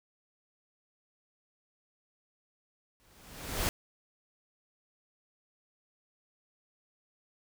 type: noise with exponential growth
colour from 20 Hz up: pink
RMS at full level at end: -28 dBFS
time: 3-3.69 s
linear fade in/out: 0 ms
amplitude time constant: 150 ms
effects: none